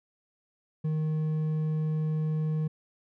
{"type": "tone with hard clipping", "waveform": "triangle", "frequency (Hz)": 155.56, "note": "D#3", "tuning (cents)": 0, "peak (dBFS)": -27, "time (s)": [0.84, 2.68], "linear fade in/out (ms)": 10, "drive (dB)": 7, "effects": []}